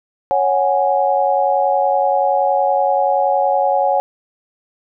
sine chord, C# suspended fourth, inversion none, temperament equal, 554.4 / 740 / 830.6 Hz, C#5 / F#5 / G#5, 0 / 0 / 0 cents, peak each -17 / -17 / -17 dBFS, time 0.31-4 s, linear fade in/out 0 ms, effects none

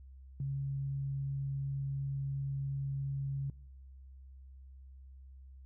sine tone, 137.6 Hz, C#3, 12 cents flat, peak -33 dBFS, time 0.4-3.5 s, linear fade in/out 2 ms, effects noise-tail reverb RT60 1.0 s tail -22 dB re dry + added 66 Hz sine -50 dBFS peak until 5.65 s

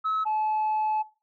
sine tone pair in turn, 1291 / 861.6 Hz, E6 / A5, -37 / -37 cents, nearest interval perfect fifth, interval 700 cents, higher first, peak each -22 dBFS, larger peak neither, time 0.04-0.25 / 0.25-1.03 s, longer second, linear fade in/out 20 ms, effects noise-tail reverb RT60 0.3 s tail -19 dB re dry + tanh soft clip ceiling -21 dBFS

